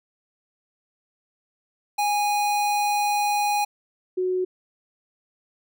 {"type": "tone pair in turn", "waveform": ["square", "sine"], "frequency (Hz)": [825, 368.2], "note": ["G#5", "F#4"], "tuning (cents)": [-12, -8], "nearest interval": "octave + major second", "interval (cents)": 1396, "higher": "first", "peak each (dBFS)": -21, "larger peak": "neither", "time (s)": [[1.98, 3.65], [4.17, 4.45]], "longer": "first", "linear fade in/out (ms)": 10, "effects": []}